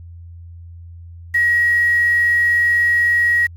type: tone with quantisation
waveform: sine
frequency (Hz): 1902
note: A#6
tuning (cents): +34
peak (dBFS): -12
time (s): 1.34-3.47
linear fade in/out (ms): 10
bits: 6
effects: added 85 Hz sine -34 dBFS peak until 3.56 s + AAC 64 kbps